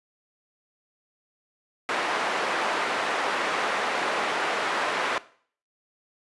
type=band-pass noise; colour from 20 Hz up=white; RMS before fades=-27 dBFS; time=1.89-5.18 s; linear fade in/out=0 ms; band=400 to 1600 Hz; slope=12 dB/octave; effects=noise-tail reverb RT60 0.5 s tail -18 dB re dry + resampled to 24000 Hz